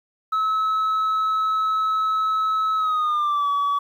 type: tone with pitch glide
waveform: sine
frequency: 1294 to 1139.6 Hz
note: E6 to C#6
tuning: -32 to +48 cents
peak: -16 dBFS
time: 0.32-3.79 s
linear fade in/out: 10 ms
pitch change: -220 cents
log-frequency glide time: 2.76-3.49 s
effects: tanh soft clip ceiling -18 dBFS + 9-bit